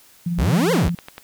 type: tone with tremolo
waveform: sine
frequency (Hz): 172.4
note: F3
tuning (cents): -22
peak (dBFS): -18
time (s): 0.26-0.95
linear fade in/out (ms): 5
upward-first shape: triangle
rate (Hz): 19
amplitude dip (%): 45
type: exponential two-way sweep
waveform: 40% pulse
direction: up then down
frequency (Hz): 51.7 to 551 to 51.7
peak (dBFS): -16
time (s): 0.38-0.89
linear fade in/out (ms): 10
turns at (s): 0.72
type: click train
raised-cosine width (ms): 0.3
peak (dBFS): -18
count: 6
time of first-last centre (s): 0.7-1.181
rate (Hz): 10.4
effects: white hiss -51 dBFS RMS until 1.23 s